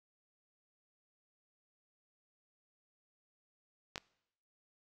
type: clicks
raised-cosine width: 0.2 ms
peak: -22 dBFS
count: 2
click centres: 3.958 / 3.979 s
effects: noise-tail reverb RT60 0.8 s tail -23 dB re dry